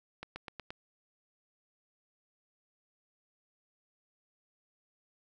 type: accelerating click train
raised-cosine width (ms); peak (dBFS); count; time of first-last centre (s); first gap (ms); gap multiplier
0.3; -25; 5; 0.23-0.705; 130; 0.94
effects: none